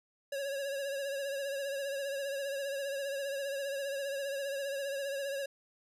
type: tone with vibrato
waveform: square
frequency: 554.4 Hz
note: C#5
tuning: in tune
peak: -35 dBFS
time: 0.32-5.46 s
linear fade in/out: 5 ms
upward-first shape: triangle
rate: 15 Hz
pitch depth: 57 cents each way
effects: resampled to 32000 Hz